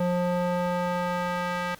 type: tone with band-pass filter sweep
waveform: square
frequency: 177.4 Hz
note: F3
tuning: 27 cents sharp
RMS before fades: -27 dBFS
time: 0-1.75 s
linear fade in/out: 5 ms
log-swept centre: 480 to 1500 Hz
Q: 0.97
effects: pink hiss -50 dBFS RMS until 1.79 s